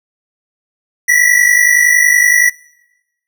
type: tone pair together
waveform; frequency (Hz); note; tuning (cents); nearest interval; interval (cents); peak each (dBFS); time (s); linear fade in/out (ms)
square; 1924.8 / 1975.5; B6 / B6; -45 / 0; unison; 45; -11; 1.08-2.5; 10
effects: noise-tail reverb RT60 1.0 s tail -24 dB re dry